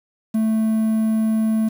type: tone with quantisation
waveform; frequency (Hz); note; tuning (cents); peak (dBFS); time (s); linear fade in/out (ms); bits
triangle; 220; A3; 0; -14; 0.34-1.69; 10; 7
effects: none